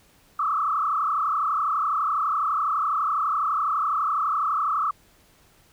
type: tone with frequency modulation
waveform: sine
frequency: 1224 Hz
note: D#6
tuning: 29 cents flat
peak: -21 dBFS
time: 0.39-4.91 s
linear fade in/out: 5 ms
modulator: 32 Hz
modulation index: 3.1
effects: pink hiss -58 dBFS RMS until 5.72 s